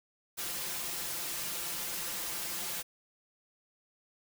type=noise with comb filter; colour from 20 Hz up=white; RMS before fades=-37 dBFS; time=0.37-2.83 s; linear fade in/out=20 ms; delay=5.8 ms; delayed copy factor=+0.75; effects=none